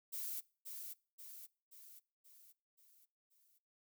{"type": "noise with echo", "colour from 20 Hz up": "violet", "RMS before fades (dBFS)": -43, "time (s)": [0.12, 0.41], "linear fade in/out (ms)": 20, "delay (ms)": 530, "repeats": 6, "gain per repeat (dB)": -5, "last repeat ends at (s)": 3.59, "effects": ["noise-tail reverb RT60 0.4 s tail -23 dB re dry"]}